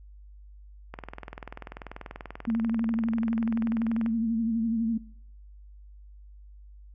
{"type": "click train", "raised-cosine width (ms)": 0.5, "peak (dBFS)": -23, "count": 65, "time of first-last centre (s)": [0.94, 4.062], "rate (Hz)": 20.5}
{"type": "tone with vibrato", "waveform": "sine", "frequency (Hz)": 226.7, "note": "A#3", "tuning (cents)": -48, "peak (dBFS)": -23, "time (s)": [2.47, 4.98], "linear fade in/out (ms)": 10, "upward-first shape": "sine", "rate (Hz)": 12, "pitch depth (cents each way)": 48}
{"effects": ["noise-tail reverb RT60 0.6 s tail -20 dB re dry", "added 50 Hz sine -46 dBFS peak until 6.94 s"]}